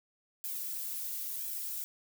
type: noise with flanger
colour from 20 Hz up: violet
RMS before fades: -38 dBFS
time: 0.44-1.84 s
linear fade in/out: 0 ms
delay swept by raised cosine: 1.2 to 4.1 ms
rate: 0.98 Hz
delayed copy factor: +1
effects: none